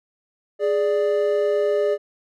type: tone pair together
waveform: triangle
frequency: 415.3 / 587.3 Hz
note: G#4 / D5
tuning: 0 / 0 cents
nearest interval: tritone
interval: 600 cents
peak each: -18 / -19 dBFS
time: 0.59-1.98 s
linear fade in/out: 50 ms
effects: none